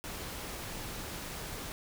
pink noise, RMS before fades -41 dBFS, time 0.04-1.72 s, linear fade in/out 0 ms, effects none

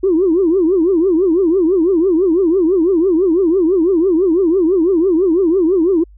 sine tone with vibrato, 352.4 Hz, F4, 16 cents sharp, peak -9 dBFS, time 0.03-6.04 s, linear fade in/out 10 ms, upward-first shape triangle, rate 6 Hz, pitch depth 240 cents each way, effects tanh soft clip ceiling -5 dBFS + added 50 Hz sine -39 dBFS peak until 6.17 s

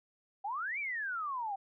sine exponential two-way sweep, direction up then down, 763 to 2392 to 763 Hz, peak -34 dBFS, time 0.44-1.56 s, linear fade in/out 10 ms, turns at 0.79 s, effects none

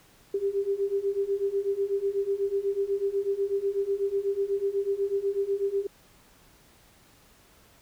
sine beating tone pair, 392 / 400.1 Hz, G4 / G4, 0 / +35 cents, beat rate 8.1 Hz, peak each -29 / -27 dBFS, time 0.34-5.87 s, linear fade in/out 5 ms, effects pink hiss -58 dBFS RMS until 7.81 s

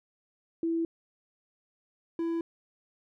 sine / triangle tone pair in turn, 330.9 / 333 Hz, E4 / E4, +7 / +18 cents, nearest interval unison, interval 11 cents, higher second, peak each -26 dBFS, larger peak neither, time 0.63-0.85 / 2.19-2.41 s, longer neither, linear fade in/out 2 ms, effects none

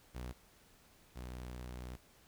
sawtooth tone pair in turn, 61.74 / 61.74 Hz, B1 / B1, 0 / 0 cents, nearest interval unison, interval 0 cents, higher neither, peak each -38 / -40 dBFS, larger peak first, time 0.14-0.33 / 1.15-1.97 s, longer second, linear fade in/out 20 ms, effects pink hiss -65 dBFS RMS until 2.27 s

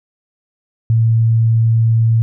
sine tone, 113.6 Hz, A#2, 44 cents flat, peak -9 dBFS, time 0.9-2.22 s, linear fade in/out 0 ms, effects none

